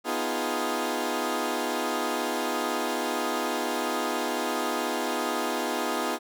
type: chord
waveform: 15% pulse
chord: F half-diminished seventh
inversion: second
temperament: equal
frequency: 246.9 / 311.1 / 349.2 / 415.3 Hz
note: Cb4 / Eb4 / F4 / Ab4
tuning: 0 / 0 / 0 / 0 cents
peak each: -26 dBFS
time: 0.04-6.19 s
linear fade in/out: 50 ms
effects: none